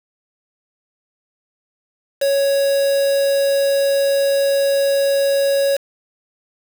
triangle tone with quantisation, 554.4 Hz, C#5, in tune, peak -12 dBFS, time 2.21-5.77 s, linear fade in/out 10 ms, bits 4, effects none

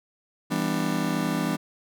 40% pulse chord, E minor seventh, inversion none, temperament just, 164.81 / 197.78 / 247.2 / 296.7 Hz, E3 / G3 / B3 / D4, 0 / +16 / +2 / +18 cents, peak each -29 dBFS, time 0.5-1.57 s, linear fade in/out 20 ms, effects none

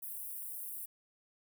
white high-pass noise, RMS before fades -43 dBFS, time 0.02-0.86 s, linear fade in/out 10 ms, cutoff 9500 Hz, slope 48 dB/octave, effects none

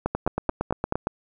two click trains, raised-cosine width 1 ms, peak -9 / -10 dBFS, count 5 / 9, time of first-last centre 0.06-0.924 / 0.15-1.071 s, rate 4.63 / 8.69 Hz, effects none

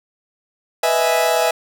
40% pulse chord, E major seventh, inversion second, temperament equal, 493.9 / 622.3 / 659.3 / 830.6 Hz, B4 / D#5 / E5 / G#5, 0 / 0 / 0 / 0 cents, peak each -21 / -22 / -17 / -20 dBFS, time 0.83-1.51 s, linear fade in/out 5 ms, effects none

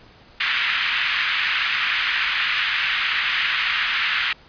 white band-pass noise, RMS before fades -22 dBFS, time 0.4-4.33 s, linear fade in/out 5 ms, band 1400 to 3000 Hz, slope 24 dB/octave, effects pink hiss -49 dBFS RMS until 4.48 s + resampled to 11025 Hz

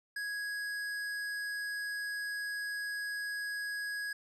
triangle tone with hard clipping, 1661.2 Hz, G#6, in tune, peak -37 dBFS, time 0.16-4.13 s, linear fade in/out 5 ms, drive 16 dB, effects none

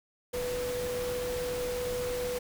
sine tone in noise, 493.9 Hz, B4, in tune, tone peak -31 dBFS, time 0.33-2.39 s, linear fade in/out 10 ms, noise pink, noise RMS -39 dBFS, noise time 0.33-2.39 s, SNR +5 dB, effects none

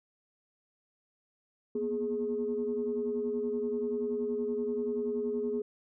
sine tone cluster, 235.9 / 246.4 / 418.4 Hz, A#3 / B3 / G#4, +21 / -4 / +13 cents, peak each -37 / -37 / -30 dBFS, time 1.75-5.62 s, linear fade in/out 5 ms, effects tanh soft clip ceiling -22 dBFS

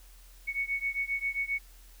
sine beating tone pair, 2217 / 2224.5 Hz, C#7 / C#7, 0 / +5 cents, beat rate 7.5 Hz, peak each -32 / -33 dBFS, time 0.47-1.59 s, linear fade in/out 20 ms, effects added 42 Hz sine -51 dBFS peak until 2 s + white hiss -59 dBFS RMS until 2 s

